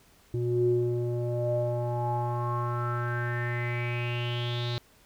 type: tone with low-pass filter sweep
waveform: square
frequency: 120.3 Hz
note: B2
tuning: 45 cents flat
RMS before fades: -29 dBFS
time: 0.34-4.78 s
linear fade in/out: 0 ms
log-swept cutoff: 300 to 4000 Hz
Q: 7.5
effects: pink hiss -60 dBFS RMS until 5.05 s